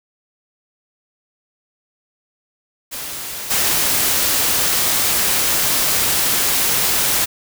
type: noise with level steps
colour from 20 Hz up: white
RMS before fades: -28 / -17 dBFS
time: 2.91-7.26 s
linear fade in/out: 20 ms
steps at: 3.5 s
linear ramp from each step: 10 ms
effects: none